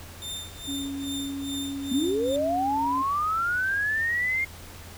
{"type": "tone with tremolo", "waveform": "sawtooth", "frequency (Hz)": 3606, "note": "A7", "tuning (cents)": 42, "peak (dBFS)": -29, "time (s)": [0.22, 2.36], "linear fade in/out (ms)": 0, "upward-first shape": "sine", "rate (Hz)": 2.4, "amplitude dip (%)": 90}
{"type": "tone", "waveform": "sine", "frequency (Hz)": 277.2, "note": "C#4", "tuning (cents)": 0, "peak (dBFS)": -30, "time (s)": [0.67, 3.03], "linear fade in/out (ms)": 20}
{"type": "linear sweep", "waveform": "sine", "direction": "up", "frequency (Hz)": [233.1, 2137], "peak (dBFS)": -23, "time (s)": [1.91, 4.45], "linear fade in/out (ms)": 10}
{"effects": ["added 86 Hz sine -45 dBFS peak until 4.97 s", "pink hiss -45 dBFS RMS until 4.97 s"]}